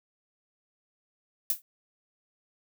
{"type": "noise with exponential decay", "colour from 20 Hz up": "violet", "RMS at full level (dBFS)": -22, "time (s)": [1.5, 1.62], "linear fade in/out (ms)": 1, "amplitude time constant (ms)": 24, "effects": []}